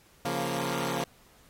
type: chord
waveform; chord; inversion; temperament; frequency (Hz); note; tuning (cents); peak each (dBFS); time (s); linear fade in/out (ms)
10% pulse; Bb minor; first; equal; 138.59 / 174.61 / 233.1; Db3 / F3 / Bb3; 0 / 0 / 0; -25; 0.25-1.04; 2
effects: pink hiss -60 dBFS RMS until 1.49 s + AAC 48 kbps